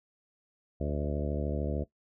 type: harmonic tone with a mistuned harmonic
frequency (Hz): 73.42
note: D2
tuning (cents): 0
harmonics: 1 / 2 / 3 / 4 / 5 / 6 / 7 / 8 / 9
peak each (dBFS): -33 / -36 / -38 / -39 / -40 / -41 / -41 / -42 / -43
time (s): 0.8-1.84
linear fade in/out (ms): 10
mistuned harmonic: 9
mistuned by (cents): -16
effects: noise-tail reverb RT60 0.1 s tail -17 dB re dry